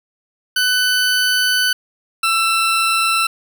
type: tone pair in turn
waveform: 20% pulse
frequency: 1500 / 1336.3 Hz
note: F#6 / E6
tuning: +23 / +23 cents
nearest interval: major second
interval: 200 cents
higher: first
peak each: -9 dBFS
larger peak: neither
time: 0.56-1.73 / 2.23-3.27 s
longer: first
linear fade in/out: 5 ms
effects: 8-bit